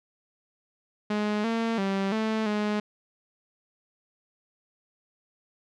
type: tone with pitch steps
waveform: sawtooth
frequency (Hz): 209.8 / 228.1 / 194.9 / 219.4 / 209.7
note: G#3 / A#3 / G3 / A3 / G#3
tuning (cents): +18 / -37 / -10 / -5 / +17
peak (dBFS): -21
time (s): 1.1-2.8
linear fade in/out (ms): 5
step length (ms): 340
effects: low-pass 4000 Hz 12 dB/octave